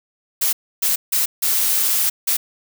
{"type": "noise bursts at uneven times", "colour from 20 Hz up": "blue", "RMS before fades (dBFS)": -18, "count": 5, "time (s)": [[0.41, 0.53], [0.82, 0.96], [1.12, 1.26], [1.42, 2.1], [2.27, 2.37]], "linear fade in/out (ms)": 10, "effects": []}